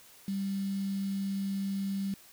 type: tone with quantisation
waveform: sine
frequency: 196 Hz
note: G3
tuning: in tune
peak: -30 dBFS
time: 0.28-2.14 s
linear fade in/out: 2 ms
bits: 8
effects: white hiss -56 dBFS RMS until 2.32 s